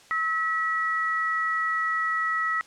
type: tone pair together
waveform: sine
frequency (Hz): 1294 / 1934.7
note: E6 / B6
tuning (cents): -32 / -36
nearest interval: perfect fifth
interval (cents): 696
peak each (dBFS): -26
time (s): 0.11-2.61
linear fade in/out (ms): 0
effects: white hiss -53 dBFS RMS until 2.66 s + low-pass 7000 Hz 12 dB/octave